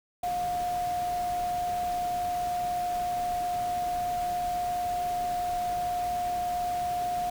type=tone in noise; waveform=sine; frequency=712 Hz; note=F5; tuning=33 cents sharp; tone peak=-27 dBFS; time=0.23-7.3 s; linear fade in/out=5 ms; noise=pink; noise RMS=-42 dBFS; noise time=0.23-7.3 s; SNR=+12 dB; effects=none